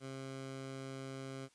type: tone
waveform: 15% pulse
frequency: 134 Hz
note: C3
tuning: 42 cents sharp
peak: -37 dBFS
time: 0-1.49 s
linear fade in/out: 50 ms
effects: white hiss -70 dBFS RMS until 1.54 s + resampled to 22050 Hz